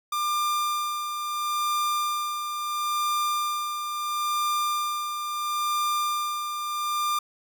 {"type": "tone with tremolo", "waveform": "45% pulse", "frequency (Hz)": 1196, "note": "D6", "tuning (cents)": 31, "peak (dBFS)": -23, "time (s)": [0.12, 7.19], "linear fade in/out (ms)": 5, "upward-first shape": "sine", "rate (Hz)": 0.74, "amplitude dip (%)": 50, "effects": []}